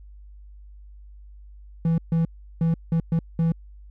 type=tone bursts at uneven times; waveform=triangle; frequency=164.81 Hz; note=E3; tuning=in tune; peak=-16 dBFS; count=6; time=1.85-1.98 / 2.12-2.25 / 2.61-2.74 / 2.92-3 / 3.12-3.19 / 3.39-3.52 s; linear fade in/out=2 ms; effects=added 50 Hz sine -42 dBFS peak until 3.9 s